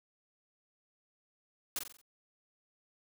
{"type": "noise with echo", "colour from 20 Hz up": "white", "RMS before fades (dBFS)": -35, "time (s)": [1.76, 1.79], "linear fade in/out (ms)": 2, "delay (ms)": 45, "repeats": 5, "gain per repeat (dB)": -6, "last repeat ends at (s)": 2.015, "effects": []}